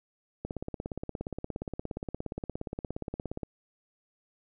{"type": "click train", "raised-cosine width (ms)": 2, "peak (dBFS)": -21, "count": 52, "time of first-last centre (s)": [0.45, 3.432], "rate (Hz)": 17.1, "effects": []}